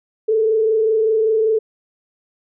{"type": "tone with frequency modulation", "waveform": "sine", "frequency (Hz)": 440, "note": "A4", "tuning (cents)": 0, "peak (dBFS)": -13, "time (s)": [0.28, 1.59], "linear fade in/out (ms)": 10, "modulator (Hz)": 25.2, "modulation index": 0.48, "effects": []}